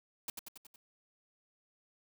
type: noise with echo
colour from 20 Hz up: white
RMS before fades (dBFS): -39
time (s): 0.28-0.3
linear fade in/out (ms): 2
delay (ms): 92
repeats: 5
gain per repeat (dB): -4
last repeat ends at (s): 0.76
effects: none